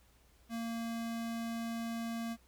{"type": "tone", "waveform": "square", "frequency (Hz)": 230, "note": "A#3", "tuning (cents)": -23, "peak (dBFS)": -37, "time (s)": [0.49, 2.37], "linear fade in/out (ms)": 50, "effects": ["added 60 Hz sine -66 dBFS peak until 2.47 s", "pink hiss -68 dBFS RMS until 2.47 s"]}